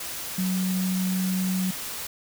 sine tone in noise, 186 Hz, F#3, 9 cents sharp, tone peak -23 dBFS, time 0.38-1.71 s, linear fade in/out 5 ms, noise white, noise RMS -34 dBFS, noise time 0-2.07 s, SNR +8 dB, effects none

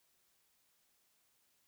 silence, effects white hiss -75 dBFS RMS until 1.67 s

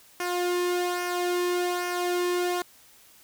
sawtooth tone with flanger, 355.3 Hz, F4, 30 cents sharp, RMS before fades -27 dBFS, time 0.2-2.62 s, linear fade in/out 2 ms, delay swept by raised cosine 0.25 to 1.35 ms, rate 1.2 Hz, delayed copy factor -0.55, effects white hiss -55 dBFS RMS until 3.23 s

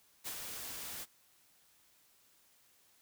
white noise with ADSR envelope, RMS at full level -40 dBFS, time 0.24-1.06 s, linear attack 30 ms, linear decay 71 ms, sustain -4 dB, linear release 35 ms, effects white hiss -68 dBFS RMS until 3.01 s

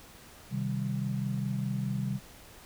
sine chord, C minor, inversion none, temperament equal, 130.81 / 155.56 / 196 Hz, C3 / Eb3 / G3, 0 / 0 / 0 cents, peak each -32 / -37 / -33 dBFS, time 0.5-2.2 s, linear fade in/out 50 ms, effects pink hiss -52 dBFS RMS until 2.65 s

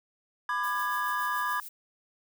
triangle chord, G# diminished, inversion first, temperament just, 996.7 / 1196.1 / 1661.2 Hz, B5 / D6 / G#6, +16 / +31 / 0 cents, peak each -30 dBFS, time 0.49-1.6 s, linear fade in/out 2 ms
violet noise with tremolo, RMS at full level -41 dBFS, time 0.63-1.69 s, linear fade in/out 10 ms, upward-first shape triangle, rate 7 Hz, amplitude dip 60%
effects none

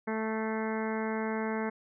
harmonic tone with a mistuned harmonic, 220 Hz, A3, in tune, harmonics 1 / 2 / 3 / 4 / 5 / 6 / 7 / 8 / 9 / 10, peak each -33 / -35 / -41 / -39 / -44 / -46 / -43 / -45 / -47 / -46 dBFS, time 0.07-1.7 s, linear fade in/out 10 ms, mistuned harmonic 10, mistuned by -52 cents, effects none

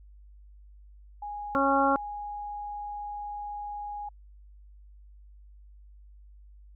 sine tone, 826 Hz, G#5, 10 cents flat, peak -34 dBFS, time 1.22-4.09 s, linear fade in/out 5 ms
harmonic tone, 274.8 Hz, C#4, 15 cents flat, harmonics 1 / 2 / 3 / 4 / 5, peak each -28 / -28 / -28 / -28 / -28 dBFS, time 1.55-1.96 s, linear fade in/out 0 ms
effects added 50 Hz sine -49 dBFS peak until 6.75 s

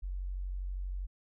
sine tone, 46.25 Hz, F#1, in tune, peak -34 dBFS, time 0.02-1.07 s, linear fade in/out 20 ms, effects none

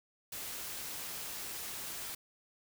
white noise, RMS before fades -42 dBFS, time 0.32-2.15 s, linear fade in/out 5 ms, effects none

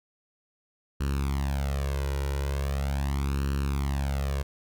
sawtooth tone with flanger, 69.3 Hz, C#2, in tune, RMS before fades -28 dBFS, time 1-4.43 s, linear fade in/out 10 ms, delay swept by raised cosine 0.7 to 2.1 ms, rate 0.4 Hz, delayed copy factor +0.85, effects none

